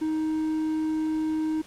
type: tone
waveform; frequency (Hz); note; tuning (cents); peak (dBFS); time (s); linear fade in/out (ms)
triangle; 313.2; D#4; +11; -22; 0.01-1.62; 10
effects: pink hiss -50 dBFS RMS until 1.66 s + low-pass 10000 Hz 12 dB/octave